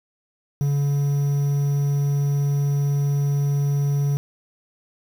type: tone with quantisation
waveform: triangle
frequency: 142.2 Hz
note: C#3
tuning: 45 cents sharp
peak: -16 dBFS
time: 0.61-4.17 s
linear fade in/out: 0 ms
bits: 7
effects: none